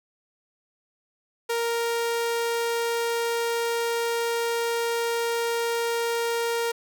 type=tone; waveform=sawtooth; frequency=466.2 Hz; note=A#4; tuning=in tune; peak=-20 dBFS; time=1.49-6.72 s; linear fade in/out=10 ms; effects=none